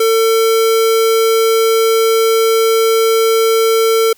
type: tone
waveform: square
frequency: 450 Hz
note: A4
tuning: 39 cents sharp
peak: -10 dBFS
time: 0-4.13 s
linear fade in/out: 5 ms
effects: white hiss -50 dBFS RMS until 4.17 s